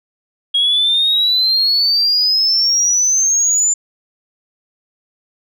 sine exponential sweep, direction up, 3281 to 7150 Hz, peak -10 dBFS, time 0.54-3.74 s, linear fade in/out 10 ms, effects tanh soft clip ceiling -7 dBFS

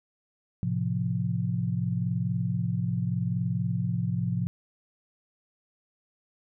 sine chord, F major, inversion first, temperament equal, 110 / 130.81 / 174.61 Hz, A2 / C3 / F3, 0 / 0 / 0 cents, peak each -30 / -30 / -29 dBFS, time 0.63-4.47 s, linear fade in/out 0 ms, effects none

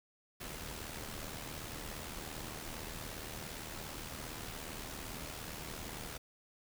pink noise with amplitude modulation, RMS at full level -42 dBFS, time 0.4-6.18 s, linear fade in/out 10 ms, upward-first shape sine, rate 77.4 Hz, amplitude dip 55%, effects none

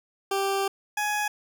20% pulse tone pair in turn, 392 / 837.1 Hz, G4 / G#5, 0 / +13 cents, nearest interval octave + minor second, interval 1313 cents, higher second, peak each -19 / -20 dBFS, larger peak first, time 0.31-0.68 / 0.97-1.28 s, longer first, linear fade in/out 5 ms, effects none

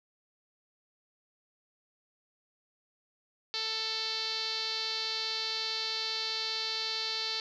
5% pulse tone with low-pass filter, 442.4 Hz, A4, 9 cents sharp, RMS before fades -34 dBFS, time 3.54-7.4 s, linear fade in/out 0 ms, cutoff 4400 Hz, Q 5.6, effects none

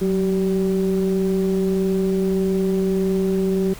triangle ring-modulated tone, 98.6 Hz, G2, 11 cents sharp, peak -12 dBFS, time 0.01-3.74 s, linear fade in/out 10 ms, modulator 285 Hz, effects added 44 Hz sine -42 dBFS peak until 3.79 s + pink hiss -40 dBFS RMS until 3.79 s

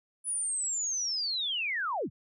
sine linear sweep, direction down, 10000 to 65.41 Hz, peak -29 dBFS, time 0.24-2.1 s, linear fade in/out 50 ms, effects none

